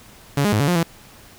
sawtooth tone with pitch steps, 141.5 / 206.3 / 105.7 / 142.5 / 177.1 / 166.9 Hz, C#3 / G#3 / G#2 / C#3 / F3 / E3, +36 / -11 / +31 / +48 / +24 / +22 cents, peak -12 dBFS, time 0.37-0.832 s, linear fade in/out 5 ms, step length 77 ms, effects pink hiss -46 dBFS RMS until 1.38 s

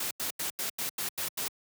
white noise bursts, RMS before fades -33 dBFS, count 8, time 0-1.482 s, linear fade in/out 5 ms, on 110 ms, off 86 ms, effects high-pass 100 Hz 12 dB/octave

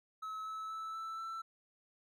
triangle tone with pitch steps, 1291 / 1301.5 / 1312 / 1322.7 / 1333.4 Hz, E6 / E6 / E6 / E6 / E6, -37 / -22 / -9 / +5 / +19 cents, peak -38 dBFS, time 0.22-1.42 s, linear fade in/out 10 ms, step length 240 ms, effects none

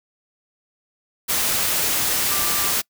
sine tone in noise, 1181 Hz, D6, 9 cents sharp, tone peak -30 dBFS, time 2.3-2.71 s, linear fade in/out 20 ms, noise white, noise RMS -21 dBFS, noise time 1.28-2.82 s, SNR -12 dB, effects noise-tail reverb RT60 0.1 s tail -25 dB re dry

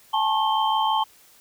sine tone cluster, 810 / 876 / 1084 / 3129 Hz, G#5 / A5 / C#6 / G7, -43 / -8 / -39 / -4 cents, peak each -30 / -21 / -25 / -29 dBFS, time 0.13-1.04 s, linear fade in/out 10 ms, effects white hiss -54 dBFS RMS until 1.4 s

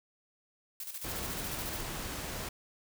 blue noise with tremolo, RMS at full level -40 dBFS, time 0.8-1.81 s, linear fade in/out 2 ms, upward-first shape square, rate 14 Hz, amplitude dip 60%
pink noise, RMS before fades -39 dBFS, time 1.04-2.49 s, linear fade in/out 5 ms
effects none

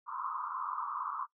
pink band-pass noise, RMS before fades -38 dBFS, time 0.06-1.27 s, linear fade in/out 50 ms, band 960 to 1300 Hz, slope 96 dB/octave, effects noise-tail reverb RT60 0.1 s tail -18 dB re dry

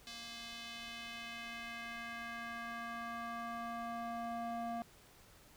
square tone with band-pass filter sweep, 233.1 Hz, A#3, in tune, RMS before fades -44 dBFS, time 0.07-4.82 s, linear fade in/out 0 ms, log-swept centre 4200 to 660 Hz, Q 1.6, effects pink hiss -62 dBFS RMS until 5.56 s

